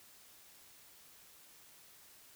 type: silence
effects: white hiss -60 dBFS RMS until 2.35 s